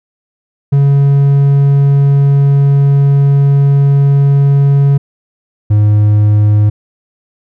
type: tone pair in turn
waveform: triangle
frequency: 140.1 / 104.96 Hz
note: C#3 / G#2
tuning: +19 / +19 cents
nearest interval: perfect fourth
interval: 500 cents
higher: first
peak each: -3 dBFS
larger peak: neither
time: 0.72-4.98 / 5.7-6.7 s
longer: first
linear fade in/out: 10 ms
effects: none